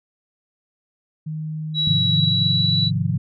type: tone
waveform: sine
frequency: 155.7 Hz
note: D#3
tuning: 2 cents sharp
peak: -25 dBFS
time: 1.26-2.4 s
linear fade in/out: 10 ms
type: tone with pitch glide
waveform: sine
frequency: 3900 to 3936 Hz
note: B7 to B7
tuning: -23 to -7 cents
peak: -18 dBFS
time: 1.74-2.91 s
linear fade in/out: 50 ms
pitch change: +16 cents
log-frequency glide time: 2.12-2.77 s
type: chord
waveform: sine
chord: F minor seventh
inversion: first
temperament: equal with one note detuned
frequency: 103.83 / 130.81 / 152.63 / 174.61 Hz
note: Ab2 / C3 / Eb3 / F3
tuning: 0 / 0 / -33 / 0 cents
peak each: -24 dBFS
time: 1.87-3.18 s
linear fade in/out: 5 ms
effects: none